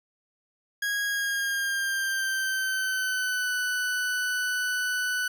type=tone with pitch glide; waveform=40% pulse; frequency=1646 to 1492.1 Hz; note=G#6 to F#6; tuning=-16 to +14 cents; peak=-25 dBFS; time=0.82-5.28 s; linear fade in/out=5 ms; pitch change=-170 cents; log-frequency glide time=1.05-3.51 s; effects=none